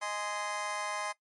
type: chord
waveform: 25% pulse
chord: Ab major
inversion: second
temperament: just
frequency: 623 / 830.6 / 1038.3 Hz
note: Eb5 / Ab5 / C6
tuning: +2 / 0 / -14 cents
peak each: -36 / -35 / -33 dBFS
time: 0.01-1.13 s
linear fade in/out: 20 ms
effects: noise-tail reverb RT60 0.1 s tail -18 dB re dry + MP3 48 kbps